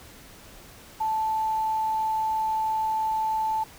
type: tone with quantisation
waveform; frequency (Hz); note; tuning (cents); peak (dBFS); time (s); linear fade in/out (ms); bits
sine; 877; A5; -6; -23; 1-3.64; 10; 8
effects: pink hiss -48 dBFS RMS until 3.78 s